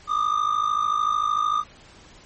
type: ring-modulated tone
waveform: triangle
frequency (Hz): 1211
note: D#6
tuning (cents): -47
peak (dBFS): -15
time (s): 0.07-1.64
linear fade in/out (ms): 50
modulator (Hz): 26.7
effects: pink hiss -49 dBFS RMS until 2.25 s + MP3 32 kbps